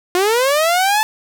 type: linear sweep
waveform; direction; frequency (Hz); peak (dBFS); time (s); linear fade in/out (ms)
sawtooth; up; 349.2 to 880; -9; 0.15-1.03; 0
effects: none